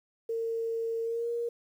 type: tone with pitch glide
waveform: sine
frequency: 456.1 to 470.8 Hz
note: A#4 to A#4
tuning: -38 to +17 cents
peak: -29 dBFS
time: 0.29-1.49 s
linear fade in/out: 5 ms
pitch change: +55 cents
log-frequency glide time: 1.03-1.3 s
effects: 10-bit